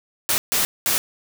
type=noise bursts at uneven times; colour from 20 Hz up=white; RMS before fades=-20 dBFS; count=3; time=0.29-0.38 / 0.52-0.65 / 0.86-0.98 s; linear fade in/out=0 ms; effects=none